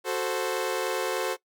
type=chord; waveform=sawtooth; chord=F# diminished; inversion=none; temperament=equal; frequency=370 / 440 / 523.3 Hz; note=F#4 / A4 / C5; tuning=0 / 0 / 0 cents; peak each=-27 dBFS; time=0.04-1.37 s; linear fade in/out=50 ms; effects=noise-tail reverb RT60 0.1 s tail -19 dB re dry